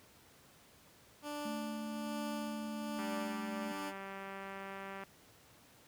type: tone with tremolo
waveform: 15% pulse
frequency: 293.7 Hz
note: D4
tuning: in tune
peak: -33 dBFS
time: 1.22-3.93 s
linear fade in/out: 50 ms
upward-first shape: sine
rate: 1.2 Hz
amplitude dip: 45%
type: tone with pitch glide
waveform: sine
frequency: 220 to 217.1 Hz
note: A3 to A3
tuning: 0 to -23 cents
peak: -40 dBFS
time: 1.45-3.72 s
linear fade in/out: 5 ms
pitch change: -23 cents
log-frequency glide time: 2.1-3.51 s
type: click train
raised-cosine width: 0.5 ms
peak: -31 dBFS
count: 400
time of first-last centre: 2.99-5.036 s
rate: 195 Hz
effects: pink hiss -62 dBFS RMS until 5.87 s + high-pass 80 Hz 12 dB/octave